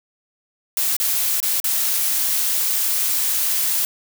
blue noise with dropouts, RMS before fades -20 dBFS, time 0.77-3.85 s, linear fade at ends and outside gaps 1 ms, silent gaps 0.966-1 / 1.402-1.428 / 1.601-1.642 s, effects none

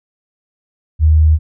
sine tone, 78 Hz, D#2, 5 cents sharp, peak -6 dBFS, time 0.99-1.39 s, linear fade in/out 50 ms, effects none

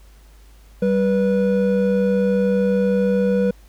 triangle tone pair together, 193.9 / 488.6 Hz, G3 / B4, -19 / -19 cents, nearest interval octave + major third, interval 1600 cents, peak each -16 dBFS, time 0.82-3.51 s, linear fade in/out 5 ms, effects added 51 Hz sine -44 dBFS peak until 3.68 s + pink hiss -55 dBFS RMS until 3.68 s

